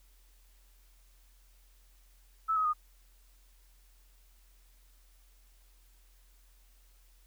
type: tone with pitch steps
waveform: sine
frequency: 1308 / 1267.8 / 1228.9 Hz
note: E6 / D#6 / D#6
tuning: -14 / +32 / -22 cents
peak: -26 dBFS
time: 2.48-2.735 s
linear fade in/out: 20 ms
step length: 85 ms
effects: added 43 Hz sine -59 dBFS peak until 7.26 s + white hiss -68 dBFS RMS until 7.26 s